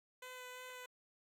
10% pulse tone with vibrato, 504 Hz, B4, 35 cents sharp, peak -40 dBFS, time 0.22-0.86 s, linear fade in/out 5 ms, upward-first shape sine, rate 2.9 Hz, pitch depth 12 cents each way, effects AAC 64 kbps

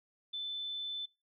sine tone, 3520 Hz, A7, in tune, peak -36 dBFS, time 0.33-1.06 s, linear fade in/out 10 ms, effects noise-tail reverb RT60 0.3 s tail -26 dB re dry

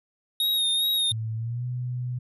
square tone with vibrato, 3729 Hz, A#7, in tune, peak -22 dBFS, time 0.4-1.12 s, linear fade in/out 2 ms, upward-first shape sine, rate 2.5 Hz, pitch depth 39 cents each way
sine tone with pitch glide, 111.3 to 124.21 Hz, A2 to B2, +20 to +10 cents, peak -27 dBFS, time 1.11-2.19 s, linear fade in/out 10 ms, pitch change +190 cents, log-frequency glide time 1.36-1.65 s
effects none

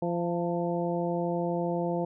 harmonic tone with a mistuned harmonic, 172.2 Hz, F3, 24 cents flat, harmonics 1 / 2 / 3 / 4 / 5, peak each -31 / -32 / -32 / -35 / -38 dBFS, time 0.02-2.05 s, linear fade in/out 5 ms, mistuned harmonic 5, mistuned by +48 cents, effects none

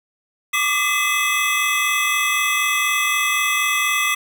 square tone cluster, 1159 / 1203 / 2028 / 2570 / 3352 Hz, D6 / D6 / B6 / E7 / G#7, -23 / +41 / +45 / -45 / +15 cents, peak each -27 / -26 / -22 / -23 / -27 dBFS, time 0.53-4.15 s, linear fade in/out 10 ms, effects none

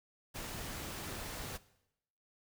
pink noise, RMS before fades -43 dBFS, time 0.34-1.58 s, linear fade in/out 20 ms, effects noise-tail reverb RT60 0.8 s tail -18 dB re dry

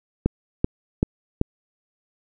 click train, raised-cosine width 3 ms, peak -5 dBFS, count 4, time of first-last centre 0.26-1.414 s, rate 2.6 Hz, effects none

